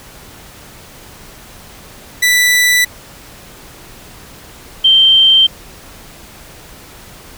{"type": "tone pair in turn", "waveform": ["sawtooth", "sine"], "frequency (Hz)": [1975.5, 3136], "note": ["B6", "G7"], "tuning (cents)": [0, 0], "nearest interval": "minor sixth", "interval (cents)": 800, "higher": "second", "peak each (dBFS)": -5, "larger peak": "neither", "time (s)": [[2.22, 2.85], [4.84, 5.47]], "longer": "neither", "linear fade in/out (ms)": 10, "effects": ["pink hiss -37 dBFS RMS until 7.37 s"]}